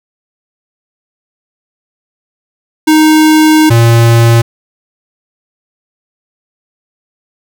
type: tone pair in turn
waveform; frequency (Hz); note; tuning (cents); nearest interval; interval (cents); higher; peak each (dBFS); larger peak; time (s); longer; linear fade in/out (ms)
square; 311.1 / 116.22; D#4 / A#2; 0 / -5; octave + perfect fourth; 1705; first; -4; neither; 2.87-3.7 / 3.7-4.42; first; 10
effects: none

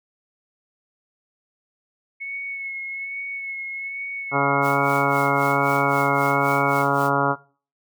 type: tone with vibrato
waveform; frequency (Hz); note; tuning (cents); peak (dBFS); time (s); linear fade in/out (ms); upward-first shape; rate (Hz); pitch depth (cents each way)
sine; 2197; C#7; -16; -28; 2.2-6.83; 20; sine; 1.2; 25
type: harmonic tone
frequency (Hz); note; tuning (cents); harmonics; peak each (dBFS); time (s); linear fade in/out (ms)
140; C#3; +18; 1 / 2 / 3 / 4 / 5 / 6 / 7 / 8 / 9 / 10; -27 / -27 / -27 / -27 / -27 / -27 / -27 / -27 / -27 / -27; 4.31-7.36; 50
type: noise with tremolo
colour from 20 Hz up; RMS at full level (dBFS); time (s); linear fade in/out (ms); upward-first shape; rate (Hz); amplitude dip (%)
white; -39; 4.61-7.11; 50; sine; 3.8; 85
effects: noise-tail reverb RT60 0.4 s tail -18 dB re dry

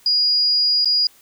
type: tone with dropouts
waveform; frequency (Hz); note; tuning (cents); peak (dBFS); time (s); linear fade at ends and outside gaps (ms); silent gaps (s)
sine; 4880; D#8; -34; -14; 0.06-1.07; 2; 0.847-0.856
effects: white hiss -52 dBFS RMS until 1.21 s

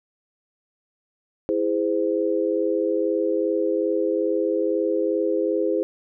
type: chord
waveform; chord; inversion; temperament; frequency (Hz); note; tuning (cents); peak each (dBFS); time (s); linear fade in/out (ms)
sine; E augmented; none; just; 329.6 / 412 / 515; E4 / G#4 / B#4; 0 / -14 / -28; -24; 1.49-5.83; 0
effects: none

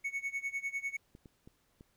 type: tone with tremolo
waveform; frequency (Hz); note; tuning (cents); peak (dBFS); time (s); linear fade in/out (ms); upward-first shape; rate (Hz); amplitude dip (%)
triangle; 2217; C#7; 0; -30; 0.04-0.97; 10; sine; 10; 90
type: clicks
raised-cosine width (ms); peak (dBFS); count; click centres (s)
3; -39; 4; 1.151 / 1.258 / 1.475 / 1.809
effects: pink hiss -73 dBFS RMS until 1.96 s

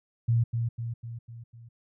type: tone with echo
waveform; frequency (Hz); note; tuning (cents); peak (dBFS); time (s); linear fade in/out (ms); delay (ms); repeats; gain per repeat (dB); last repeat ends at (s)
sine; 116.54; A#2; 0; -20; 0.28-0.44; 10; 250; 5; -5; 1.69
effects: none

